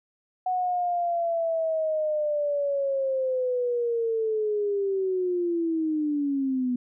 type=linear sweep; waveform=sine; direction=down; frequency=740 to 244.6 Hz; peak=-23 dBFS; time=0.46-6.76 s; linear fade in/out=5 ms; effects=none